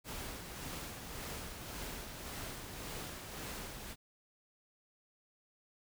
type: noise with tremolo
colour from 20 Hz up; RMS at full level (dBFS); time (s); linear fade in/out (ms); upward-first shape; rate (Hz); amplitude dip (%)
pink; -43; 0.04-3.96; 50; sine; 1.8; 40
effects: none